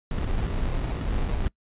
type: noise with sample-and-hold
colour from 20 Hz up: brown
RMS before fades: -26 dBFS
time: 0.11-1.48 s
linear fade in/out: 2 ms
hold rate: 1575 Hz
effects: noise-tail reverb RT60 0.1 s tail -24 dB re dry + resampled to 8000 Hz